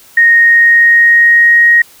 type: tone with pitch glide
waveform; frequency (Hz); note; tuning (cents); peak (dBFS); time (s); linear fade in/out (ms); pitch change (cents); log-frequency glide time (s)
sine; 1860 to 1879.4; A#6 to A#6; -4 to +14; -3; 0.17-1.82; 5; +18; 0.31-1.69
effects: white hiss -41 dBFS RMS until 2 s